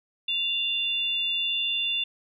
sine tone pair together, 2786 / 3513 Hz, F7 / A7, -5 / -3 cents, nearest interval major third, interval 402 cents, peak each -27 dBFS, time 0.28-2.04 s, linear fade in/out 5 ms, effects none

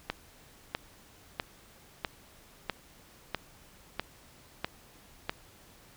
click train, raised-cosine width 0.3 ms, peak -14 dBFS, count 9, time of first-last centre 0.1-5.295 s, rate 1.54 Hz, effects pink hiss -57 dBFS RMS until 5.96 s

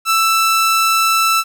sawtooth tone, 1325 Hz, E6, 9 cents sharp, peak -8 dBFS, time 0.05-1.44 s, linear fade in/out 50 ms, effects 8-bit

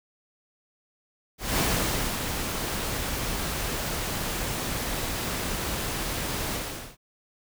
pink noise with ADSR envelope, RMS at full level -24 dBFS, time 1.38-6.97 s, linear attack 200 ms, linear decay 600 ms, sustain -6 dB, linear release 440 ms, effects none

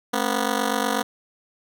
10% pulse ring-modulated tone, 244.1 Hz, B3, 20 cents flat, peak -10 dBFS, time 0.13-1.03 s, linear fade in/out 10 ms, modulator 24.1 Hz, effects none

